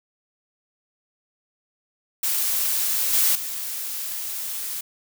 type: noise with level steps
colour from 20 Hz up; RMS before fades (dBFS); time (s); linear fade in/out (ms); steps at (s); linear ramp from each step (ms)
blue; -23 / -19 / -30; 2.23-4.81; 5; 3.13 / 3.35; 5
effects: none